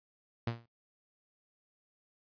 sawtooth tone with exponential decay, 116.54 Hz, A#2, in tune, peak -26 dBFS, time 0.47-0.66 s, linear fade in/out 5 ms, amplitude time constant 41 ms, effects noise-tail reverb RT60 0.1 s tail -17 dB re dry + resampled to 11025 Hz

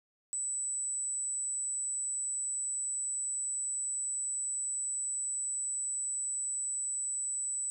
sine tone, 7970 Hz, B8, 15 cents sharp, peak -32 dBFS, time 0.33-7.7 s, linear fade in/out 0 ms, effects none

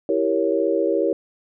sine chord, E diminished seventh, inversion none, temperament equal, 329.6 / 392 / 466.2 / 554.4 Hz, E4 / G4 / Bb4 / Db5, 0 / 0 / 0 / 0 cents, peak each -23 dBFS, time 0.09-1.13 s, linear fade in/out 2 ms, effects none

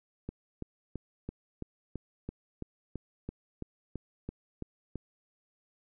click train, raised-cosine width 3 ms, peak -24 dBFS, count 15, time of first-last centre 0.29-4.957 s, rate 3 Hz, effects none

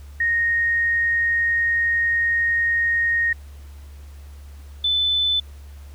sine tone pair in turn, 1860 / 3511 Hz, A#6 / A7, -4 / -4 cents, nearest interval major seventh, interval 1100 cents, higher second, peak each -17 dBFS, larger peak neither, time 0.2-3.33 / 4.84-5.4 s, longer first, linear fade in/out 5 ms, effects added 71 Hz sine -37 dBFS peak until 5.94 s + pink hiss -53 dBFS RMS until 5.94 s

